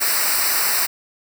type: noise with comb filter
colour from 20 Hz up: white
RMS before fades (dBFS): -19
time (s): 0-0.87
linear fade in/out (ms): 20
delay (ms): 0.3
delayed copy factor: -0.9
effects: none